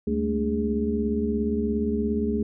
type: tone cluster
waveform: sine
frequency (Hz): 75 / 204.8 / 221.9 / 293.2 / 411.8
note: D2 / G#3 / A3 / D4 / G#4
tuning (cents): +37 / -24 / +15 / -3 / -15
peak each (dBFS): -32 / -33 / -25 / -32 / -28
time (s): 0.07-2.43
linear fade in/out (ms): 5
effects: none